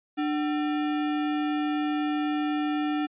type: tone with sample-and-hold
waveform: sine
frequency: 298 Hz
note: D4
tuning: 25 cents sharp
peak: -24 dBFS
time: 0.17-3.07 s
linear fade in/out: 20 ms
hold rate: 1050 Hz
effects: resampled to 8000 Hz